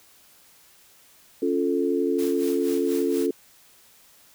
sine chord, Db augmented, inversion none, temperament equal, 277.2 / 349.2 / 440 Hz, Db4 / F4 / A4, 0 / 0 / 0 cents, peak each -25 dBFS, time 1.42-3.31 s, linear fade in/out 5 ms
white noise with tremolo, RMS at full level -38 dBFS, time 2.18-3.27 s, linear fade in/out 10 ms, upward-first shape sine, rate 4.2 Hz, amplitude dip 70%
effects white hiss -55 dBFS RMS until 4.34 s

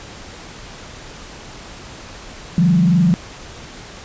sine tone with frequency modulation, 174.61 Hz, F3, in tune, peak -10 dBFS, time 2.58-3.14 s, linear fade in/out 0 ms, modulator 23.4 Hz, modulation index 0.86, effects pink hiss -36 dBFS RMS until 4.04 s + resampled to 16000 Hz

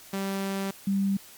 sawtooth / sine tone pair in turn, 195.1 / 196.46 Hz, G3 / G3, -8 / +4 cents, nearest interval unison, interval 12 cents, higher second, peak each -24 / -22 dBFS, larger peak second, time 0.13-0.71 / 0.87-1.17 s, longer first, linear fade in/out 5 ms, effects white hiss -49 dBFS RMS until 1.37 s + MP3 96 kbps

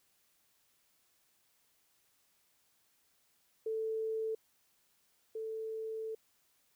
sine tone pair in turn, 442.2 / 442.2 Hz, A4 / A4, +9 / +9 cents, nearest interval unison, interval 0 cents, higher neither, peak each -33 / -37 dBFS, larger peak first, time 3.66-4.35 / 5.35-6.15 s, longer second, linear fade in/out 5 ms, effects white hiss -73 dBFS RMS until 6.75 s

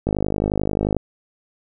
click train, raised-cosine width 2 ms, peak -7 dBFS, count 47, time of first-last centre 0.07-0.967 s, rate 51.3 Hz, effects none

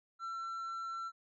triangle tone, 1348 Hz, E6, 38 cents sharp, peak -36 dBFS, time 0.19-1.12 s, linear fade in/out 50 ms, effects MP3 32 kbps

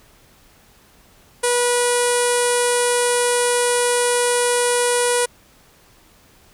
sawtooth tone with low-pass filter, 486.4 Hz, B4, 26 cents flat, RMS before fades -18 dBFS, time 1.43-5.26 s, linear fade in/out 10 ms, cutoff 9600 Hz, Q 5.5, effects pink hiss -52 dBFS RMS until 6.53 s

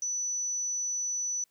sine tone, 5960 Hz, F#8, 12 cents sharp, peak -29 dBFS, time 0.02-1.44 s, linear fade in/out 2 ms, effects white hiss -72 dBFS RMS until 1.5 s

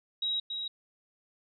sine tone with echo, 3830 Hz, A#7, 46 cents sharp, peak -28 dBFS, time 0.22-0.4 s, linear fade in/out 5 ms, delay 280 ms, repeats 1, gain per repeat -5 dB, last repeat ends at 0.68 s, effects none

